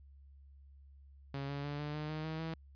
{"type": "tone with pitch steps", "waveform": "sawtooth", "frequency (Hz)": [138.59, 141.75, 144.98, 148.28, 151.66, 155.11, 158.65, 162.26], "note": ["C#3", "C#3", "D3", "D3", "D#3", "D#3", "D#3", "E3"], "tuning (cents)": [0, 39, -22, 17, -44, -5, 34, -27], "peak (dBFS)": -34, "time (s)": [1.34, 2.54], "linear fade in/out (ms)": 2, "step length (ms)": 150, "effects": ["added 69 Hz sine -55 dBFS peak until 2.75 s", "resampled to 11025 Hz"]}